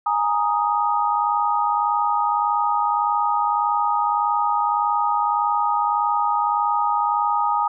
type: chord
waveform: sine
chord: Ab suspended second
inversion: none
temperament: equal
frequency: 830.6 / 932.3 / 1244.5 Hz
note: Ab5 / Bb5 / Eb6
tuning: 0 / 0 / 0 cents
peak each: -22 dBFS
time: 0.06-7.68 s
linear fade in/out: 5 ms
effects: none